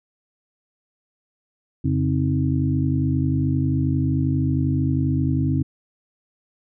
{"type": "tone cluster", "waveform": "sine", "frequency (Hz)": [87.9, 137.7, 262.2, 314.9], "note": ["F2", "C#3", "C4", "D#4"], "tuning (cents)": [12, -11, 4, 21], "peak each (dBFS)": [-24, -21, -24, -27], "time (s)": [1.84, 5.63], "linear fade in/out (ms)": 10, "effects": []}